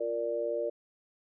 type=chord; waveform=sine; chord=Bb major; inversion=second; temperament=equal; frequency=349.2 / 466.2 / 587.3 Hz; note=F4 / Bb4 / D5; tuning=0 / 0 / 0 cents; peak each=-38 / -33 / -32 dBFS; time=0-0.7 s; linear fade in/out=10 ms; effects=none